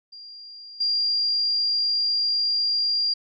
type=tone with level steps; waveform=sine; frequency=4782 Hz; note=D8; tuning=30 cents sharp; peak=-39 / -20 dBFS; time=0.12-3.14 s; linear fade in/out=10 ms; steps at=0.8 s; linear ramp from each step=10 ms; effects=none